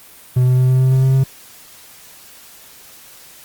triangle tone with pitch steps, 126.1 / 127.12 / 128.16 / 129.2 / 130.25 / 131.3 / 132.37 / 133.44 Hz, B2 / C3 / C3 / C3 / C3 / C3 / C3 / C3, +36 / -50 / -35 / -21 / -7 / +6 / +20 / +34 cents, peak -8 dBFS, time 0.36-1.24 s, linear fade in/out 10 ms, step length 110 ms, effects white hiss -42 dBFS RMS until 3.44 s + Opus 32 kbps

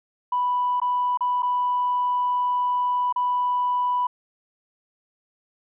sine tone with dropouts, 987.8 Hz, B5, in tune, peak -19 dBFS, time 0.32-4.07 s, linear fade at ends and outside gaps 5 ms, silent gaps 0.801-0.816 / 1.174-1.207 / 1.423-1.429 / 3.126-3.16 s, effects tanh soft clip ceiling -15 dBFS

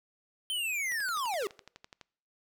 square linear sweep, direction down, 3128 to 364.3 Hz, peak -31 dBFS, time 0.5-1.47 s, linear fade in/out 0 ms
click train, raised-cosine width 0.2 ms, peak -30 dBFS, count 14, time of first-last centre 0.92-2.012 s, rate 11.9 Hz
sine tone with exponential growth, 4978 Hz, D#8, in tune, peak -39 dBFS, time 1.06-1.2 s, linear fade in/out 0 ms, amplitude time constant 30 ms
effects noise-tail reverb RT60 0.6 s tail -25 dB re dry

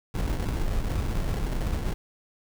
brown noise with sample-and-hold, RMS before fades -27 dBFS, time 0.14-1.94 s, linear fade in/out 10 ms, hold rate 1225 Hz, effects none

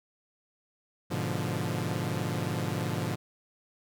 sawtooth chord, G# diminished seventh, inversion none, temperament equal, 103.83 / 123.47 / 146.83 / 174.61 Hz, G#2 / B2 / D3 / F3, 0 / 0 / 0 / 0 cents, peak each -31 dBFS, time 1.1-3.16 s, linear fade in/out 20 ms, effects none

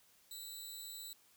15% pulse tone with amplitude modulation, 3951 Hz, B7, in tune, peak -35 dBFS, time 0.31-1.13 s, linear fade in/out 2 ms, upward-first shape sine, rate 219 Hz, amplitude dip 85%, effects white hiss -68 dBFS RMS until 1.36 s

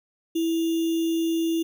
sine tone with sample-and-hold, 329.6 Hz, E4, in tune, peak -21 dBFS, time 0.35-1.63 s, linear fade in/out 10 ms, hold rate 3150 Hz, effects none

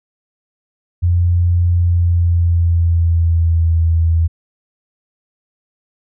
sine tone with pitch glide, 87.31 to 82.41 Hz, F2 to E2, 0 to 0 cents, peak -10 dBFS, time 1.02-4.28 s, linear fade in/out 20 ms, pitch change -100 cents, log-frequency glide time 1.73-3.75 s, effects none

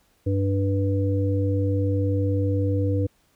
harmonic tone, 98 Hz, G2, in tune, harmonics 1 / 3 / 5, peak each -21 / -27 / -28 dBFS, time 0.26-3.07 s, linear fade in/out 10 ms, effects pink hiss -64 dBFS RMS until 3.35 s

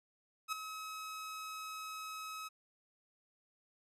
sawtooth tone with ADSR envelope, 1280 Hz, D#6, 49 cents sharp, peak -29 dBFS, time 0.48-2.49 s, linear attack 45 ms, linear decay 5 ms, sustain -10 dB, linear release 19 ms, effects resampled to 32000 Hz

